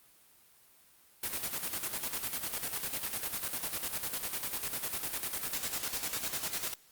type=noise with tremolo; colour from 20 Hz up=white; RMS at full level=-34 dBFS; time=1.23-6.74 s; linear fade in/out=5 ms; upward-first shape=square; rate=10 Hz; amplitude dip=60%; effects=white hiss -62 dBFS RMS until 6.91 s + Opus 32 kbps